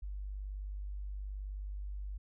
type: tone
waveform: sine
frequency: 49.47 Hz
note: G1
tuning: 17 cents sharp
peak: -38 dBFS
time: 0.02-2.18 s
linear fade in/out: 10 ms
effects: none